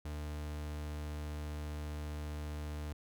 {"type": "tone", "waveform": "40% pulse", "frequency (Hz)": 75, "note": "D2", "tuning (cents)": 37, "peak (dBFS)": -38, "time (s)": [0.05, 2.93], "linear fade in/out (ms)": 5, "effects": []}